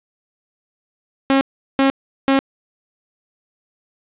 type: tone bursts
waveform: sawtooth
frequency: 271 Hz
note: C#4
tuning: 39 cents flat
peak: -8 dBFS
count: 3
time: 1.3-2.39 s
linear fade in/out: 0 ms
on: 110 ms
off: 380 ms
effects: resampled to 8000 Hz + 8-bit